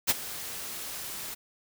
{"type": "noise with ADSR envelope", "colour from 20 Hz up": "white", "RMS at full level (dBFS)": -21, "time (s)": [0.07, 1.35], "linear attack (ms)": 30, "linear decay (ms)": 28, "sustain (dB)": -17, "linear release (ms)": 16, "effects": []}